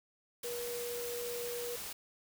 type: tone in noise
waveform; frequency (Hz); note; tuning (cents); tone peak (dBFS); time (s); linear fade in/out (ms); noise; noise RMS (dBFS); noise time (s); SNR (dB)
sine; 480; B4; -49; -38; 0.44-1.76; 5; white; -43; 0.43-1.93; +2
effects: none